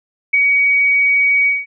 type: tone with ADSR envelope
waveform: sine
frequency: 2257 Hz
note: C#7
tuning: 31 cents sharp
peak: -6 dBFS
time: 0.33-1.66 s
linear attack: 13 ms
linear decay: 4 ms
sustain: -4 dB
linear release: 190 ms
effects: none